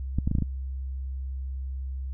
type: clicks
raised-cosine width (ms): 5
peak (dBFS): -13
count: 6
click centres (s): 0.186 / 0.275 / 0.314 / 0.352 / 0.385 / 0.423
effects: added 66 Hz sine -30 dBFS peak until 2.13 s